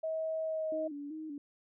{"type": "tone with pitch glide", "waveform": "sine", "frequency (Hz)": [639, 629.8], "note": ["D#5", "D#5"], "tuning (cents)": [46, 21], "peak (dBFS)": -32, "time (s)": [0.03, 0.88], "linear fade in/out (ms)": 10, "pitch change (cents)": -25, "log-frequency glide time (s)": [0.43, 0.67]}
{"type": "tone with vibrato", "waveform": "sine", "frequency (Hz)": 300, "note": "D4", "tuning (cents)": 37, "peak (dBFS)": -39, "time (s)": [0.72, 1.38], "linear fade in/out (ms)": 2, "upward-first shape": "square", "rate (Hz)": 2.6, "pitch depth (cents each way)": 75}
{"effects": []}